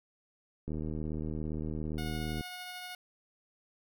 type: click train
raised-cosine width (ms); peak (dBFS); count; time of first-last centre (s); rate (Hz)
3; -25; 135; 0.68-2.409; 77.5
type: tone with tremolo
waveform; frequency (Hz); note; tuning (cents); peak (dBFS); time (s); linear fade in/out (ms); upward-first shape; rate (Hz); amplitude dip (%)
10% pulse; 725; F#5; -35; -32; 1.98-2.95; 2; triangle; 13; 25
effects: none